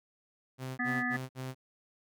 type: tone bursts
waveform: sawtooth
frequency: 130.1 Hz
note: C3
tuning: 9 cents flat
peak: -33 dBFS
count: 4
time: 0.58-1.548 s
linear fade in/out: 50 ms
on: 200 ms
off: 56 ms
type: harmonic tone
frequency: 246.9 Hz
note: B3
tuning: in tune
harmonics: 1 / 3 / 5 / 7 / 8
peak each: -34 / -40 / -41 / -33 / -38 dBFS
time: 0.79-1.17 s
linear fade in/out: 10 ms
effects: none